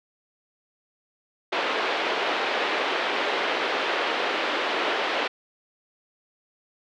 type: band-pass noise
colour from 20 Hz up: pink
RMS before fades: -26 dBFS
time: 1.52-5.28 s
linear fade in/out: 10 ms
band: 370 to 3600 Hz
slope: 24 dB/octave
effects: none